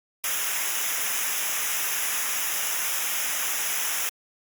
white noise with comb filter, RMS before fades -27 dBFS, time 0.24-4.09 s, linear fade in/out 0 ms, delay 0.23 ms, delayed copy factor -0.85, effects Opus 48 kbps

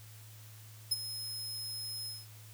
sawtooth tone with ADSR envelope, 5140 Hz, E8, 45 cents flat, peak -23 dBFS, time 0.91-2.27 s, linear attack 11 ms, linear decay 27 ms, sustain -13 dB, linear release 200 ms, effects added 108 Hz sine -51 dBFS peak until 2.53 s + white hiss -57 dBFS RMS until 2.53 s

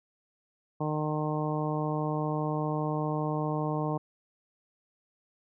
harmonic tone, 152.5 Hz, D#3, 34 cents flat, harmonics 1 / 2 / 3 / 4 / 5 / 6 / 7, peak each -31 / -34 / -36 / -37 / -38 / -39 / -39 dBFS, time 0.8-3.98 s, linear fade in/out 10 ms, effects none

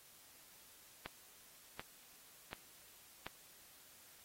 click train, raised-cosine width 0.3 ms, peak -27 dBFS, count 4, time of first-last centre 1.06-3.266 s, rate 1.36 Hz, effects white hiss -62 dBFS RMS until 4.24 s + AAC 48 kbps

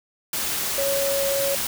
sine tone in noise, 554.4 Hz, C#5, in tune, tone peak -22 dBFS, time 0.78-1.55 s, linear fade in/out 2 ms, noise white, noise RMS -26 dBFS, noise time 0.33-1.67 s, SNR +1 dB, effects none

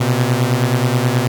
sawtooth beating tone pair, 120 / 129.4 Hz, B2 / C3, -49 / -19 cents, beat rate 9.4 Hz, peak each -12 / -13 dBFS, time 0-1.28 s, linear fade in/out 10 ms, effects none

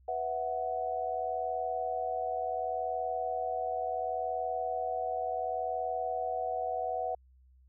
sine chord, B suspended fourth, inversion none, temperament equal, 493.9 / 659.3 / 740 Hz, B4 / E5 / F#5, 0 / 0 / 0 cents, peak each -38 / -36 / -33 dBFS, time 0.08-7.15 s, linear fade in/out 5 ms, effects added 64 Hz sine -58 dBFS peak until 7.68 s

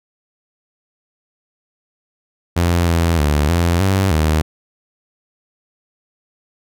sawtooth tone with pitch steps, 86.3 / 84 / 73.8 / 85.7 / 96.3 / 77.8 Hz, F2 / E2 / D2 / F2 / G2 / D#2, -20 / +33 / +9 / -32 / -30 / 0 cents, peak -9 dBFS, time 2.56-4.42 s, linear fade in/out 10 ms, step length 310 ms, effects none

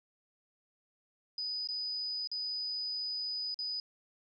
sine tone with dropouts, 4978 Hz, D#8, in tune, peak -34 dBFS, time 1.38-3.8 s, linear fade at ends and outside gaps 2 ms, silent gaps 1.674-1.687 / 2.274-2.315 / 3.544-3.589 s, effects none

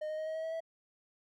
triangle tone with pitch steps, 614 / 620.4 / 626.9 / 633.5 / 640.1 / 646.8 / 653.5 Hz, D#5 / D#5 / D#5 / D#5 / D#5 / E5 / E5, -23 / -5 / +13 / +31 / +49 / -33 / -15 cents, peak -33 dBFS, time 0.01-0.605 s, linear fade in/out 10 ms, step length 85 ms, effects none

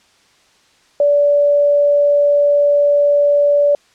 sine tone, 578 Hz, D5, 28 cents flat, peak -9 dBFS, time 1-3.75 s, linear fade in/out 2 ms, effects white hiss -53 dBFS RMS until 3.94 s + low-pass 6000 Hz 12 dB/octave

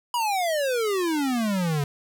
square exponential sweep, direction down, 987.8 to 138.59 Hz, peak -23 dBFS, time 0.14-1.84 s, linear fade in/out 2 ms, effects none

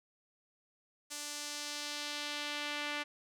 sawtooth tone with band-pass filter sweep, 293.7 Hz, D4, in tune, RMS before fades -40 dBFS, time 1.1-3.04 s, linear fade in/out 20 ms, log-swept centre 7400 to 2400 Hz, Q 1.2, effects none

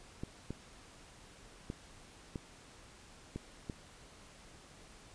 clicks, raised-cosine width 3 ms, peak -26 dBFS, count 6, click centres 0.235 / 0.506 / 1.701 / 2.358 / 3.36 / 3.698 s, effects pink hiss -57 dBFS RMS until 5.14 s + resampled to 22050 Hz

